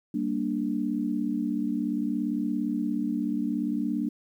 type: chord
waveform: sine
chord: G minor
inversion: none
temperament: equal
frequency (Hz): 196 / 233.1 / 293.7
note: G3 / Bb3 / D4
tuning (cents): 0 / 0 / 0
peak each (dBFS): -32 / -29 / -29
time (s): 0.14-4.09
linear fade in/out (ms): 5
effects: 10-bit